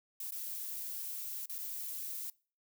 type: noise with dropouts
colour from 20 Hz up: violet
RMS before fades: -41 dBFS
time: 0.2-2.3 s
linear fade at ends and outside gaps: 2 ms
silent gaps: 0.308-0.321 / 1.458-1.496 / 1.582-1.586 s
effects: noise-tail reverb RT60 0.4 s tail -24 dB re dry